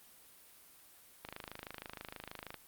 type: click train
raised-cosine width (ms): 0.3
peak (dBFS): -27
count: 35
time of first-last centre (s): 1.25-2.543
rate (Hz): 26.3
effects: white hiss -60 dBFS RMS until 2.67 s + Opus 32 kbps